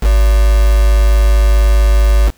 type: tone with quantisation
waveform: sine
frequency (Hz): 52.3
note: G#1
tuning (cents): +13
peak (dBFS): -6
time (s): 0.01-2.32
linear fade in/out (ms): 50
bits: 3
effects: pink hiss -50 dBFS RMS until 2.37 s